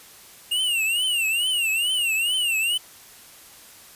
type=tone with vibrato; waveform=square; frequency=2813 Hz; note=F7; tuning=12 cents sharp; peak=-21 dBFS; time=0.51-2.78 s; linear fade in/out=10 ms; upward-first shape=triangle; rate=2.3 Hz; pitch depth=170 cents each way; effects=white hiss -47 dBFS RMS until 3.95 s + resampled to 32000 Hz